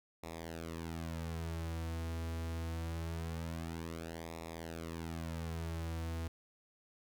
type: tone with flanger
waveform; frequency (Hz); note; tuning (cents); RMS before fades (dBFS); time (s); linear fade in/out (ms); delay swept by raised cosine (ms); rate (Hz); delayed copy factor
sawtooth; 82.41; E2; 0; -41; 0.23-6.28; 5; 0.65 to 5.45; 0.24; -0.8
effects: none